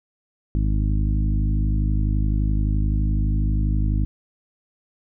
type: harmonic tone with a mistuned harmonic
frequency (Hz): 51.91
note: G#1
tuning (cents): 0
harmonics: 1 / 2 / 3 / 4 / 5 / 6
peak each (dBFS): -19 / -25 / -29 / -31 / -33 / -35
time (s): 0.55-4.05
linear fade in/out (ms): 0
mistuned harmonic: 1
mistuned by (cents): +18
effects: none